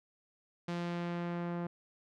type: tone with low-pass filter sweep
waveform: sawtooth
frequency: 173 Hz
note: F3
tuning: 16 cents flat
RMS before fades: -37 dBFS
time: 0.68-1.67 s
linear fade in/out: 5 ms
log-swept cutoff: 4900 to 1300 Hz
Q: 0.77
effects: none